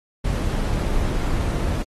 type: noise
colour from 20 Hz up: brown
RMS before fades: -22 dBFS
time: 0.24-1.83 s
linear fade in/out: 10 ms
effects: AAC 32 kbps